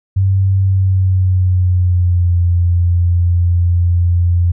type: tone with pitch glide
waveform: sine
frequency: 96.2 to 87.2 Hz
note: G2 to F2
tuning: -32 to -2 cents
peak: -9 dBFS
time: 0.16-4.52 s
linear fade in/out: 10 ms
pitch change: -170 cents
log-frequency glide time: 0.61-2.38 s
effects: none

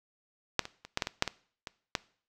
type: clicks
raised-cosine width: 0.2 ms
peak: -6 / -22 / -26 / -11 / -11 / -15 / -6 / -14 / -21 / -10 dBFS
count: 10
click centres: 0.593 / 0.654 / 0.85 / 0.974 / 1.022 / 1.071 / 1.224 / 1.277 / 1.672 / 1.952 s
effects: noise-tail reverb RT60 0.5 s tail -21 dB re dry

